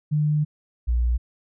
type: tone pair in turn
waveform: sine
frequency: 150.5 / 59.73 Hz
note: D3 / A#1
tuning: +43 / +43 cents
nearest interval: octave + major third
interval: 1600 cents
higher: first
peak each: -18 dBFS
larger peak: neither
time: 0.11-0.45 / 0.87-1.18 s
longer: first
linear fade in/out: 20 ms
effects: none